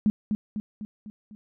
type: tone with echo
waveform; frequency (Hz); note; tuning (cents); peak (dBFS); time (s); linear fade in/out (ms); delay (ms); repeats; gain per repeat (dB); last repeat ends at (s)
sine; 211.7; G#3; +33; -17; 0.06-0.1; 0; 250; 5; -5; 1.35
effects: none